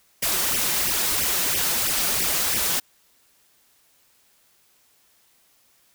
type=noise with flanger; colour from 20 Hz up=white; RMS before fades=-23 dBFS; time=0.22-2.8 s; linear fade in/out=10 ms; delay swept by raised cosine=0.36 to 5.96 ms; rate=3 Hz; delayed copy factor=+0.95; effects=white hiss -61 dBFS RMS until 5.94 s